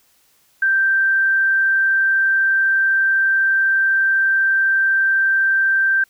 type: tone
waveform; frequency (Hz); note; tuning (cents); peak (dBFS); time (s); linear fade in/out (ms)
sine; 1568; G6; 0; -13; 0.62-6.04; 5
effects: white hiss -58 dBFS RMS until 6.09 s